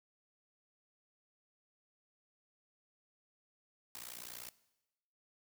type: noise with amplitude modulation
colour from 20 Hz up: white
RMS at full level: -44 dBFS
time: 3.95-4.49 s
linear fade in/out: 0 ms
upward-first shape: sine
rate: 60.1 Hz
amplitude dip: 100%
effects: noise-tail reverb RT60 1.0 s tail -20 dB re dry